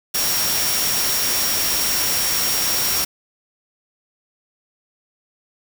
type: tone in noise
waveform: sine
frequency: 5588 Hz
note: F8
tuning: in tune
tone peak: -23 dBFS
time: 0.14-3.05 s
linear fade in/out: 10 ms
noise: white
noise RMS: -21 dBFS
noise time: 0.14-3.05 s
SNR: -5 dB
effects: none